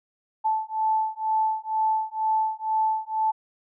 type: beating tone pair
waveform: sine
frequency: 874 / 876.1 Hz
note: A5 / A5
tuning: -12 / -8 cents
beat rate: 2.1 Hz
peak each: -25 / -25 dBFS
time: 0.44-3.32 s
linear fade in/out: 20 ms
effects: none